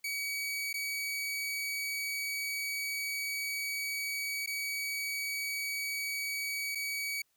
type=tone with dropouts; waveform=sawtooth; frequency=2267 Hz; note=C#7; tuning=38 cents sharp; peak=-30 dBFS; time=0.04-7.22 s; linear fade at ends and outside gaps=5 ms; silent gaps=0.73-0.74 / 4.462-4.473 / 6.75-6.754 s; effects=white hiss -75 dBFS RMS until 7.36 s